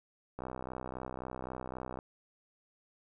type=click train; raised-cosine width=1 ms; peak=-26 dBFS; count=103; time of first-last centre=0.39-1.989 s; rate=63.8 Hz; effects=none